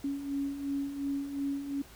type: beating tone pair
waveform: sine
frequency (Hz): 277.2 / 280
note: C#4 / C#4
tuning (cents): 0 / +18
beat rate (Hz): 2.8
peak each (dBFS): -39 / -32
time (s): 0.04-1.82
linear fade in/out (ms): 5
effects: added 60 Hz sine -60 dBFS peak until 1.95 s + pink hiss -54 dBFS RMS until 1.95 s